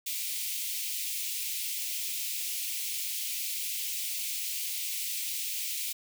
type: high-pass noise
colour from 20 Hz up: white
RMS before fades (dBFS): -34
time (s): 0.06-5.93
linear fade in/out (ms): 10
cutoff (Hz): 2200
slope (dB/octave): 48
effects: none